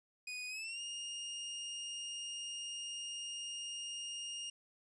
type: tone with pitch glide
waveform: sawtooth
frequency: 2483 to 2836 Hz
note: D#7 to F7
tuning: -4 to +26 cents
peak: -38 dBFS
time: 0.27-4.5 s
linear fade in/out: 5 ms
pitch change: +230 cents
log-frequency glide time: 0.48-0.81 s
effects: resampled to 22050 Hz + 12-bit